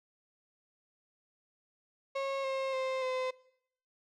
35% pulse tone with pitch steps, 545 / 534.4 / 524 / 513.8 Hz, C#5 / C5 / C5 / C5, -29 / +36 / +2 / -32 cents, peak -30 dBFS, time 2.15-3.31 s, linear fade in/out 10 ms, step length 290 ms, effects noise-tail reverb RT60 0.7 s tail -21 dB re dry + low-pass 4000 Hz 12 dB/octave

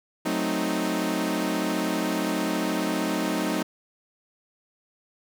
sawtooth chord, F# diminished seventh, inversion none, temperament equal, 185 / 220 / 261.6 / 311.1 Hz, F#3 / A3 / C4 / Eb4, 0 / 0 / 0 / 0 cents, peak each -27 / -27 / -27 / -24 dBFS, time 0.25-3.63 s, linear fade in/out 10 ms, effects none

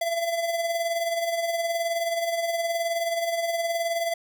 square tone with tremolo, 674 Hz, E5, 38 cents sharp, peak -23 dBFS, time 0.01-4.14 s, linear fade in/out 5 ms, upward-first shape sine, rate 19 Hz, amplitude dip 50%, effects none

